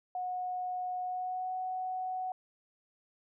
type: tone with pitch glide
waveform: sine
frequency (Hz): 730 to 742.8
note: F#5 to F#5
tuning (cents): -24 to +7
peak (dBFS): -33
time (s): 0.15-2.32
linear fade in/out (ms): 2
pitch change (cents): +31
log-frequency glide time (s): 1.03-1.53
effects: none